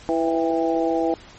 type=harmonic tone with a mistuned harmonic; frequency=165.2 Hz; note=E3; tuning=4 cents sharp; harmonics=2 / 3 / 4 / 5; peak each=-22 / -24 / -25 / -26 dBFS; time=0.09-1.14 s; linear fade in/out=0 ms; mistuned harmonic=5; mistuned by=-55 cents; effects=pink hiss -45 dBFS RMS until 1.38 s + MP3 32 kbps